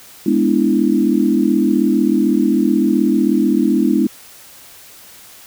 sine chord, E dominant seventh, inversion first, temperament equal, 207.7 / 246.9 / 293.7 / 329.6 Hz, G#3 / B3 / D4 / E4, 0 / 0 / 0 / 0 cents, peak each -17 dBFS, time 0.26-4.07 s, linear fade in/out 5 ms, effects white hiss -41 dBFS RMS until 5.46 s

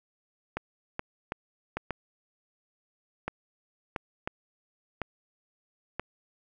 clicks, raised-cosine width 0.5 ms, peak -16 dBFS, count 10, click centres 0.57 / 0.994 / 1.321 / 1.77 / 1.907 / 3.28 / 3.962 / 4.275 / 5.017 / 5.996 s, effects none

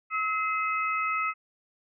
sine tone cluster, 1287 / 2064 / 2565 Hz, E6 / C7 / E7, -42 / -24 / -48 cents, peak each -27 / -33 / -33 dBFS, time 0.1-1.34 s, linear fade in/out 50 ms, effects none

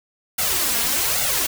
white noise with flanger, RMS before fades -21 dBFS, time 0.38-1.47 s, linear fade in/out 10 ms, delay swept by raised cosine 1.4 to 4.3 ms, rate 1.2 Hz, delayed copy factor +0.8, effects none

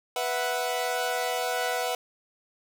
sawtooth chord, B suspended fourth, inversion none, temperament equal, 493.9 / 659.3 / 740 Hz, B4 / E5 / F#5, 0 / 0 / 0 cents, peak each -27 / -29 / -26 dBFS, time 0.16-1.95 s, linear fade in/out 2 ms, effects none

